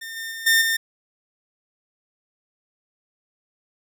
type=tone with level steps; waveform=sawtooth; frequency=1812 Hz; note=A#6; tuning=50 cents flat; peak=-29 / -26 / -28 / -11 / -16 dBFS; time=0.01-0.77 s; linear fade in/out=10 ms; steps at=0.16 / 0.31 / 0.46 / 0.61 s; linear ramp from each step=10 ms; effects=none